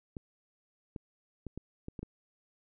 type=clicks; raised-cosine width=3 ms; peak=-27 dBFS; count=7; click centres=0.168 / 0.962 / 1.467 / 1.576 / 1.884 / 1.992 / 2.03 s; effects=none